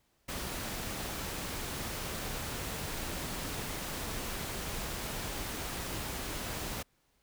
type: noise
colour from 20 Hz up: pink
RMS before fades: -38 dBFS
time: 0.28-6.83 s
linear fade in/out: 10 ms
effects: pink hiss -73 dBFS RMS until 7.22 s